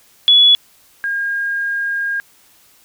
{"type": "tone pair in turn", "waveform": "sine", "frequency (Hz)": [3400, 1619.5], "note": ["G#7", "G#6"], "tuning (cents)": [40, -44], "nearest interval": "octave + minor second", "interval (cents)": 1284, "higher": "first", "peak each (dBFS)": [-6, -17], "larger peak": "first", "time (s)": [[0.28, 0.55], [1.04, 2.2]], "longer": "second", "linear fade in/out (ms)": 0, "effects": ["white hiss -51 dBFS RMS until 2.84 s"]}